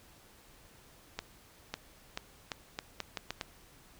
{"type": "accelerating click train", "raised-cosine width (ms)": 0.2, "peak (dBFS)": -18, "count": 9, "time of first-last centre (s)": [1.19, 3.412], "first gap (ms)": 550, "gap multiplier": 0.79, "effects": ["pink hiss -59 dBFS RMS until 3.99 s"]}